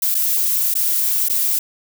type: noise with dropouts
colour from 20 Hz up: violet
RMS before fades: -18 dBFS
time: 0.02-1.59 s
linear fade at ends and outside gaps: 5 ms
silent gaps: 0.145-0.149 / 0.741-0.752 / 1.286-1.296 s
effects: none